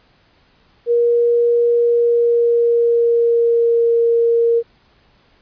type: tone with pitch glide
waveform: sine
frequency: 473.7 to 465.6 Hz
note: A#4 to A#4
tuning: +28 to -2 cents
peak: -11 dBFS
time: 0.86-4.63 s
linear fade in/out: 50 ms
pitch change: -30 cents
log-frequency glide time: 1.7-3.93 s
effects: pink hiss -55 dBFS RMS until 5.41 s + resampled to 11025 Hz